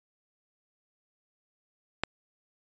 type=click; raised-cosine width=0.3 ms; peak=-10 dBFS; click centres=2.036 s; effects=resampled to 16000 Hz